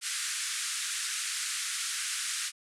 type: band-pass noise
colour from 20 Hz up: white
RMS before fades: -34 dBFS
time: 0.01-2.52 s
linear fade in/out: 50 ms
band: 1300 to 10000 Hz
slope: 48 dB/octave
effects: none